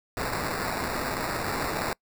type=noise with sample-and-hold; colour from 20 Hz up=violet; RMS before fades=-30 dBFS; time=0.17-1.93 s; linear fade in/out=2 ms; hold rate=3150 Hz; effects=noise-tail reverb RT60 0.1 s tail -26 dB re dry